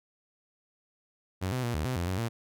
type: tone with pitch steps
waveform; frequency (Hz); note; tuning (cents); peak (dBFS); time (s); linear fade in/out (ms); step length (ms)
sawtooth; 93.6 / 127.5 / 119.2 / 76.5 / 127.9 / 86.8 / 93 / 115.8; F#2 / C3 / A#2 / D#2 / C3 / F2 / F#2 / A#2; +20 / -44 / +39 / -29 / -39 / -10 / +9 / -11; -25; 1.41-2.29; 20; 110
effects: none